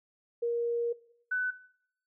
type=tone pair in turn; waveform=sine; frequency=471 / 1500.5 Hz; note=A#4 / F#6; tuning=+18 / +24 cents; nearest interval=octave + minor sixth; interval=2006 cents; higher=second; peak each=-27 dBFS; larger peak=neither; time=0.42-0.93 / 1.31-1.51 s; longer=first; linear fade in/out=10 ms; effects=noise-tail reverb RT60 0.7 s tail -20 dB re dry